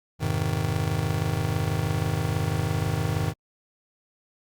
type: chord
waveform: square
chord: F minor seventh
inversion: none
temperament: just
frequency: 87.31 / 104.77 / 130.96 / 157.15 Hz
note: F2 / Ab2 / C3 / Eb3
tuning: 0 / +16 / +2 / +18 cents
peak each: -32 / -29 / -32 / -29 dBFS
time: 0.19-3.34 s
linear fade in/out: 50 ms
effects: Opus 48 kbps